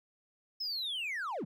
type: linear sweep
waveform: triangle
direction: down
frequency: 5274 to 123.47 Hz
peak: -32 dBFS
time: 0.6-1.45 s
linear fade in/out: 10 ms
effects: tanh soft clip ceiling -28 dBFS